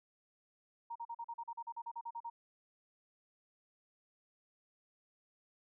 sine tone bursts, 932.3 Hz, A#5, in tune, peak -40 dBFS, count 15, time 0.9-2.3 s, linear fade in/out 10 ms, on 56 ms, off 40 ms, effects none

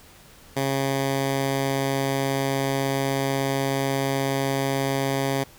10% pulse tone, 136.4 Hz, C#3, 28 cents flat, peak -14 dBFS, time 0.56-5.44 s, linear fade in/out 10 ms, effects pink hiss -50 dBFS RMS until 5.58 s

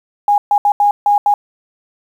sine tone bursts at uneven times, 821 Hz, G#5, 20 cents flat, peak -8 dBFS, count 6, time 0.28-0.38 / 0.51-0.58 / 0.65-0.72 / 0.8-0.91 / 1.06-1.18 / 1.26-1.34 s, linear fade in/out 2 ms, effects 7-bit

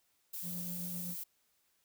violet noise, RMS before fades -42 dBFS, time 0.33-1.24 s, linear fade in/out 10 ms
triangle tone with tremolo, 176.5 Hz, F3, 19 cents sharp, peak -38 dBFS, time 0.42-1.16 s, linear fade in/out 50 ms, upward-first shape triangle, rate 7.8 Hz, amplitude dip 35%
effects white hiss -75 dBFS RMS until 1.84 s

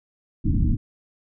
pink low-pass noise, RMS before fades -20 dBFS, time 0.44-0.77 s, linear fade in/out 20 ms, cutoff 310 Hz, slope 96 dB/octave, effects none

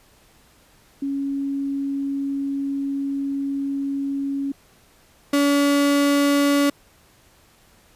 sine / 35% pulse tone pair in turn, 277.2 / 284.7 Hz, C#4 / C#4, 0 / +46 cents, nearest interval unison, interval 46 cents, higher second, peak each -22 / -14 dBFS, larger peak second, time 1.02-4.52 / 5.33-6.7 s, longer first, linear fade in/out 5 ms, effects pink hiss -55 dBFS RMS until 7.95 s + resampled to 32000 Hz

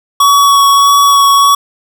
square tone with vibrato, 1124 Hz, C#6, 24 cents sharp, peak -5 dBFS, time 0.2-1.55 s, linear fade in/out 5 ms, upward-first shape sine, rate 1.6 Hz, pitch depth 11 cents each way, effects none

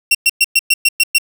sawtooth tone bursts, 2735 Hz, F7, 37 cents flat, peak -5 dBFS, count 8, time 0.11-1.184 s, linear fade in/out 5 ms, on 38 ms, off 110 ms, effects none

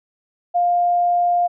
sine tone, 703 Hz, F5, 11 cents sharp, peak -14 dBFS, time 0.54-1.48 s, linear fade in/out 20 ms, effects none

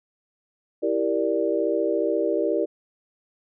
sine chord, E half-diminished seventh, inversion none, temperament equal, 329.6 / 392 / 466.2 / 587.3 Hz, E4 / G4 / Bb4 / D5, 0 / 0 / 0 / 0 cents, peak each -26 dBFS, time 0.82-2.66 s, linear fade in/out 20 ms, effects none

